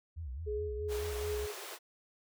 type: tone with vibrato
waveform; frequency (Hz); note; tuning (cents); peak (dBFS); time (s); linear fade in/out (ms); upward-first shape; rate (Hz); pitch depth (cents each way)
sine; 71.9; D2; -36; -38; 0.16-1.47; 20; sine; 4.7; 270
type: tone with tremolo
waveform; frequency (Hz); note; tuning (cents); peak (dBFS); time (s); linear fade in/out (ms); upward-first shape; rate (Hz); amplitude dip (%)
sine; 420; G#4; +19; -33; 0.46-1.53; 20; triangle; 2.6; 50
type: high-pass noise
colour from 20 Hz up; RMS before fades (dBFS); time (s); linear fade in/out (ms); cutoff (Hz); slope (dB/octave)
pink; -45; 0.88-1.79; 50; 350; 96
effects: none

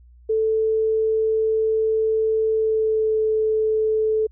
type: tone with pitch glide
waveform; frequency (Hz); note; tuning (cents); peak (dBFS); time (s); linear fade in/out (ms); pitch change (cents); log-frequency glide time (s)
sine; 440 to 435.7; A4 to A4; 0 to -17; -17; 0.29-4.27; 10; -17; 2.52-3.21
effects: added 60 Hz sine -46 dBFS peak until 4.31 s

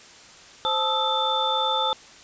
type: tone cluster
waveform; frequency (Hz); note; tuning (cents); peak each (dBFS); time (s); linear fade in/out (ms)
sine; 523 / 873 / 1258 / 1321 / 3545; C5 / A5 / D#6 / E6 / A7; -1 / -14 / +19 / +3 / +12; -29 / -25 / -32 / -30 / -25; 0.65-1.93; 0
effects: white hiss -47 dBFS RMS until 2.23 s + resampled to 16000 Hz

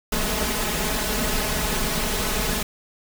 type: noise with comb filter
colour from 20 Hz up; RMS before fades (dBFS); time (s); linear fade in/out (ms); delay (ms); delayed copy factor
pink; -24; 0.12-2.63; 5; 4.7; +0.8
effects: none

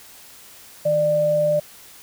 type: tone pair together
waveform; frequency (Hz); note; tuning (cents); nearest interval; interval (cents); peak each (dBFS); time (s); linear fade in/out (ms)
sine; 157.7 / 594.9; D#3 / D5; +24 / +22; octave + major seventh; 2298; -28 / -16; 0.85-1.6; 10
effects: white hiss -45 dBFS RMS until 2.02 s

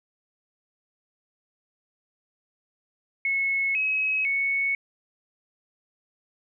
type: tone with pitch steps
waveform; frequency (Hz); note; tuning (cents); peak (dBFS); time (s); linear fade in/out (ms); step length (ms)
sine; 2190 / 2555 / 2214; C#7 / D#7 / C#7; -22 / +45 / -3; -22; 3.25-4.75; 2; 500
effects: none

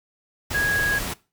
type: tone in noise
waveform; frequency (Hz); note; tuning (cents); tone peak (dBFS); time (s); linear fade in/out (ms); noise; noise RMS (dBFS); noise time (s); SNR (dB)
sine; 1654; G#6; -8; -20; 0.54-0.99; 10; pink; -29; 0.5-1.14; +6
effects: noise-tail reverb RT60 0.3 s tail -20 dB re dry

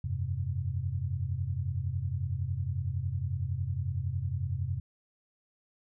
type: chord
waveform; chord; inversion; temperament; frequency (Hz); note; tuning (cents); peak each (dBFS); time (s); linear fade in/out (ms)
sine; F suspended second; none; just; 87.31 / 98.22 / 130.96; F2 / G2 / C3; 0 / +4 / +2; -34; 0.04-4.8; 5
effects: none

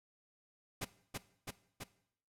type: noise with echo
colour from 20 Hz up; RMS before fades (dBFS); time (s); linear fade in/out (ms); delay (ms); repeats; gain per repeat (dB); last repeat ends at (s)
pink; -38; 0.81-0.85; 10; 330; 3; -2; 1.84
effects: noise-tail reverb RT60 0.7 s tail -18 dB re dry + low-pass 12000 Hz 12 dB/octave

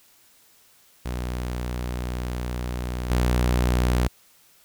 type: tone with level steps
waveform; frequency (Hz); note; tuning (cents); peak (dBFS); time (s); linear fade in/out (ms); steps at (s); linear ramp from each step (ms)
sawtooth; 61.2; B1; -15; -23 / -15; 1.05-4.08; 10; 3.1; 5
effects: white hiss -57 dBFS RMS until 4.64 s

